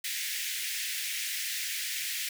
pink high-pass noise, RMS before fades -34 dBFS, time 0.04-2.29 s, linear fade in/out 5 ms, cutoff 1800 Hz, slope 48 dB/octave, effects none

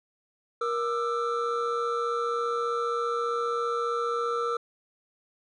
triangle tone cluster, 471.1 / 1195 / 1330 Hz, A#4 / D6 / E6, +18 / +30 / +15 cents, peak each -27 / -32 / -28 dBFS, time 0.61-4.57 s, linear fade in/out 5 ms, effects resampled to 22050 Hz

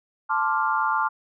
sine chord, D minor seventh, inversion second, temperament equal, 880 / 1046.5 / 1174.7 / 1396.9 Hz, A5 / C6 / D6 / F6, 0 / 0 / 0 / 0 cents, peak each -25 / -27 / -26 / -26 dBFS, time 0.29-1.09 s, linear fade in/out 20 ms, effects none

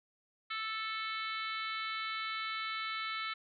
harmonic tone, 440 Hz, A4, in tune, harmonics 3 / 4 / 5 / 6 / 7 / 8 / 9 / 10, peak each -39 / -46 / -41 / -51 / -47 / -49 / -45 / -57 dBFS, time 0.5-3.34 s, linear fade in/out 10 ms, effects none

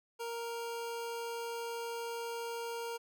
25% pulse tone, 466.2 Hz, A#4, in tune, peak -34 dBFS, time 0.19-2.98 s, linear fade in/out 20 ms, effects none

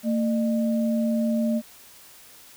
sine tone pair together, 226.6 / 605 Hz, A#3 / D#5, -49 / -49 cents, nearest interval octave + perfect fourth, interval 1700 cents, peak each -21 / -29 dBFS, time 0.03-1.62 s, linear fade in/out 50 ms, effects white hiss -49 dBFS RMS until 2.56 s

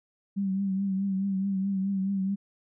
sine tone with vibrato, 194.2 Hz, G3, 16 cents flat, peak -25 dBFS, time 0.36-2.36 s, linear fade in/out 20 ms, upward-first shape triangle, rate 4.7 Hz, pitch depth 54 cents each way, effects none

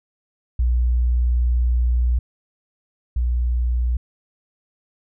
sine tone pair in turn, 60.5 / 60.5 Hz, B1 / B1, -35 / -35 cents, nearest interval unison, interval 0 cents, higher neither, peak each -15 / -17 dBFS, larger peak first, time 0.59-2.19 / 3.16-3.97 s, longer first, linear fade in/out 5 ms, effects none

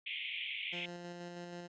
pink band-pass noise, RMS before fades -41 dBFS, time 0.06-0.86 s, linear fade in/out 5 ms, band 2100 to 3400 Hz, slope 96 dB/octave
15% pulse tone with tremolo, 174.61 Hz, F3, in tune, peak -37 dBFS, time 0.72-1.68 s, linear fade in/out 20 ms, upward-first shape square, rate 6.2 Hz, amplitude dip 25%
effects resampled to 16000 Hz

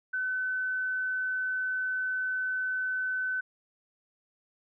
sine tone, 1514 Hz, F#6, 39 cents sharp, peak -28 dBFS, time 0.13-3.41 s, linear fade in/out 10 ms, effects none

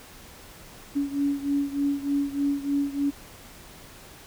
sine beating tone pair, 281.7 / 285 Hz, C#4 / C#4, +28 / +48 cents, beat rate 3.3 Hz, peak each -25 / -28 dBFS, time 0.95-3.11 s, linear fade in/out 20 ms, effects pink hiss -47 dBFS RMS until 4.26 s

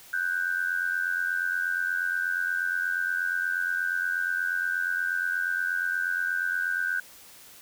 sine tone pair together, 1486 / 1574.4 Hz, F#6 / G6, +7 / +7 cents, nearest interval minor second, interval 100 cents, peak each -28 dBFS, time 0.13-7 s, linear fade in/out 5 ms, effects white hiss -50 dBFS RMS until 7.61 s

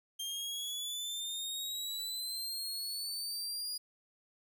sawtooth exponential sweep, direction up, 3180 to 4886 Hz, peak -34 dBFS, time 0.19-3.78 s, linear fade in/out 10 ms, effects none

